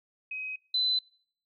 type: tone pair in turn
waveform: sine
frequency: 2529 / 4022 Hz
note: D#7 / B7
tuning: +28 / +31 cents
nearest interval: minor sixth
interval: 803 cents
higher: second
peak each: -33 / -24 dBFS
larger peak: second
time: 0.31-0.56 / 0.74-0.99 s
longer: neither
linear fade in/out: 5 ms
effects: noise-tail reverb RT60 0.6 s tail -26 dB re dry